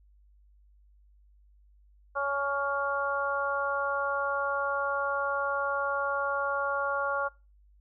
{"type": "harmonic tone", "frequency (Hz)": 280, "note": "C#4", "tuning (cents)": 18, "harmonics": [2, 3, 4, 5], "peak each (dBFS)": [-32, -36, -32, -32], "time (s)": [2.15, 7.29], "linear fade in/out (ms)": 20, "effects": ["noise-tail reverb RT60 0.3 s tail -23 dB re dry", "added 50 Hz sine -57 dBFS peak until 7.8 s"]}